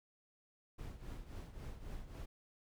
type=noise with tremolo; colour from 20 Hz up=brown; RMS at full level=-44 dBFS; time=0.78-2.26 s; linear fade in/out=10 ms; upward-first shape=triangle; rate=3.7 Hz; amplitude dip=75%; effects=none